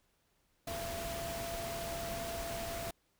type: tone in noise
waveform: sine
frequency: 676 Hz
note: E5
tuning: 43 cents sharp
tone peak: -40 dBFS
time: 0.67-2.91 s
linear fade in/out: 5 ms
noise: pink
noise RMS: -42 dBFS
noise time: 0.67-2.91 s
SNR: -1 dB
effects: pink hiss -75 dBFS RMS until 3.19 s